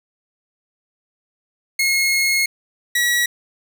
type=tone pair in turn; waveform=sawtooth; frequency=2163 / 1927 Hz; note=C#7 / B6; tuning=-43 / -43 cents; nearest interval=major second; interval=200 cents; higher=first; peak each=-12 dBFS; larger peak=neither; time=1.79-2.46 / 2.95-3.26 s; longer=first; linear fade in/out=5 ms; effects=none